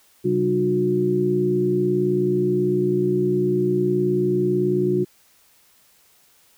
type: tone cluster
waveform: sine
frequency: 134.5 / 193 / 302.3 / 361.9 Hz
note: C3 / G3 / D#4 / F#4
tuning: +48 / -27 / -50 / -38 cents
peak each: -26 / -25 / -27 / -19 dBFS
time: 0.24-5.05 s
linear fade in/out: 20 ms
effects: white hiss -57 dBFS RMS until 6.57 s